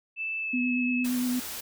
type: tone with pitch glide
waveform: sine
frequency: 2637 to 2592 Hz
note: E7 to E7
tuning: 0 to -30 cents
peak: -29 dBFS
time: 0.16-1.07 s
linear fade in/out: 50 ms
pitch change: -30 cents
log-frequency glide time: 0.39-0.59 s
type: tone with vibrato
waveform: sine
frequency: 248.8 Hz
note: B3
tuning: 13 cents sharp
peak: -25 dBFS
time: 0.53-1.4 s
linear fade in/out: 10 ms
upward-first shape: sine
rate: 8.7 Hz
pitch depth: 17 cents each way
type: noise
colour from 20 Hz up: white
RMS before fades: -37 dBFS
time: 1.04-1.61 s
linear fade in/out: 10 ms
effects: none